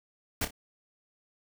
pink noise with echo, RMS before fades -29 dBFS, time 0.41-0.45 s, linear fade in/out 5 ms, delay 29 ms, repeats 2, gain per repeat -10 dB, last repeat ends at 0.508 s, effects none

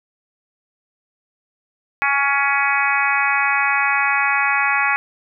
harmonic tone with a mistuned harmonic, 280 Hz, C#4, 18 cents sharp, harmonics 3 / 4 / 5 / 6 / 7 / 8 / 9, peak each -23 / -23 / -23 / -23 / -23 / -23 / -23 dBFS, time 2.02-4.96 s, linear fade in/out 0 ms, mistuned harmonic 3, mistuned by -16 cents, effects none

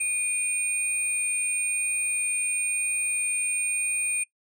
sine tone pair together, 2457 / 8756 Hz, D#7 / C#9, -22 / -22 cents, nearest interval octave + minor seventh, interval 2200 cents, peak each -25 dBFS, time 0-4.24 s, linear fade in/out 10 ms, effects noise-tail reverb RT60 0.1 s tail -21 dB re dry + tanh soft clip ceiling -18 dBFS

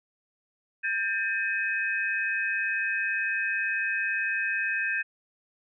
sine tone cluster, 1593 / 1791 / 2531 Hz, G6 / A6 / D#7, +27 / +30 / +29 cents, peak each -29 / -31 / -30 dBFS, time 0.83-5.03 s, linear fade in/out 20 ms, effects none

